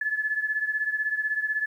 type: beating tone pair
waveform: sine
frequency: 1719 / 1735 Hz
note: A6 / A6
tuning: -41 / -25 cents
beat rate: 16 Hz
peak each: -26 / -30 dBFS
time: 0.01-1.66 s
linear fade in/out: 5 ms
effects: 10-bit